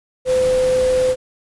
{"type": "tone in noise", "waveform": "sine", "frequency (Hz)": 511, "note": "C5", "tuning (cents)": -41, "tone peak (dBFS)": -13, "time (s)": [0.25, 1.16], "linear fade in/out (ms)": 50, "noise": "pink", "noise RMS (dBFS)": -29, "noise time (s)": [0.25, 1.16], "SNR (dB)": 13, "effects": ["resampled to 24000 Hz"]}